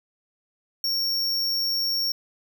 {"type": "tone", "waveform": "square", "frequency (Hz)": 5510, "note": "F8", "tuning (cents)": -24, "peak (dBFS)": -23, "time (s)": [0.84, 2.12], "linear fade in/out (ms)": 2, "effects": []}